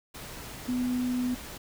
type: tone in noise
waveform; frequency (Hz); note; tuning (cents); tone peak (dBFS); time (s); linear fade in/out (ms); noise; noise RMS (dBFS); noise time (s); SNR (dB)
sine; 249.2; B3; +16; -26; 0.68-1.35; 10; pink; -42; 0.14-1.58; +13
effects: none